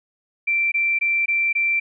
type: tone bursts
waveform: sine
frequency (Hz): 2349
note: D7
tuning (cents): 0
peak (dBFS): -17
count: 5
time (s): 0.47-1.8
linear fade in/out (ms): 10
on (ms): 250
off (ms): 20
effects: none